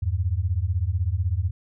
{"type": "beating tone pair", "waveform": "sine", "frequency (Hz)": [81.9, 97.9], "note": ["E2", "G2"], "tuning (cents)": [-11, -2], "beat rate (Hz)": 16, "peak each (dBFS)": -24, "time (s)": [0.02, 1.51], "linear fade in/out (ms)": 10, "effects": []}